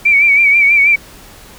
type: tone with vibrato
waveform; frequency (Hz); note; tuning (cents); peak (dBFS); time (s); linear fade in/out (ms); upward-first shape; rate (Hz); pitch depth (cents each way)
sine; 2300; D7; -37; -6; 0.05-0.96; 10; sine; 6.2; 63
effects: pink hiss -38 dBFS RMS until 1.58 s